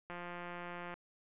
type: click train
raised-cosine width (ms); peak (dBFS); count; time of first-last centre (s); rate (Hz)
0.5; -30; 148; 0.1-0.94; 175
effects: resampled to 8000 Hz